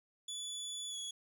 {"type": "tone with pitch glide", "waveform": "25% pulse", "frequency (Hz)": [3444, 3367], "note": ["A7", "G#7"], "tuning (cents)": [-38, 23], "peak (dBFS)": -36, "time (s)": [0.28, 1.11], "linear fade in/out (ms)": 5, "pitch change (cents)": -39, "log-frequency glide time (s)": [0.89, 0.96], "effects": []}